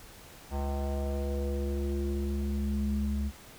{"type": "tone with low-pass filter sweep", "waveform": "square", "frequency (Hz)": 70.1, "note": "C#2", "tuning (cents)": 20, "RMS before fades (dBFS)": -31, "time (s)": [0.5, 3.32], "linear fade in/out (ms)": 50, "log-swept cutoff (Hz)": [850, 170], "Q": 3.3, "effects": ["pink hiss -51 dBFS RMS until 3.58 s"]}